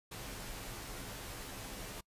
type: noise with comb filter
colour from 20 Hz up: pink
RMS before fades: -45 dBFS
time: 0.11-2.01 s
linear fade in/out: 10 ms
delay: 13 ms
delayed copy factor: -0.65
effects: noise-tail reverb RT60 0.1 s tail -25 dB re dry + resampled to 32000 Hz